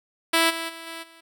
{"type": "tone with level steps", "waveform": "5% pulse", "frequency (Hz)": 329.6, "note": "E4", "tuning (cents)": 0, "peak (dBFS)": [-6, -17, -26, -23, -37], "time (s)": [0.33, 1.21], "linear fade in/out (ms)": 10, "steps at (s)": [0.49, 0.68, 0.86, 1.02], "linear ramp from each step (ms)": 20, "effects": []}